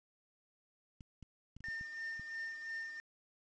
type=clicks; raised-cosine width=5 ms; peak=-40 dBFS; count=7; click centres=1.008 / 1.227 / 1.566 / 1.606 / 1.685 / 1.811 / 2.196 s
type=tone with tremolo; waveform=triangle; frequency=1811 Hz; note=A6; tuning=49 cents sharp; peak=-37 dBFS; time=1.64-3 s; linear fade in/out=0 ms; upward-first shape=sine; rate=2.9 Hz; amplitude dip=50%
effects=resampled to 16000 Hz + 10-bit